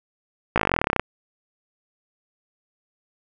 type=slowing click train; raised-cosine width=0.5 ms; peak=-3 dBFS; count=19; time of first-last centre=0.56-0.996 s; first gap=17 ms; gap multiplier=1.04; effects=none